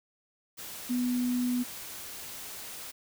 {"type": "tone in noise", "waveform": "sine", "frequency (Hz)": 246.9, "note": "B3", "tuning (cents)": 0, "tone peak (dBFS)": -26, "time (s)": [0.89, 1.64], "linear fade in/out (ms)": 20, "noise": "white", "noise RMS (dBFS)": -42, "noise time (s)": [0.57, 2.92], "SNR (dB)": 13, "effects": []}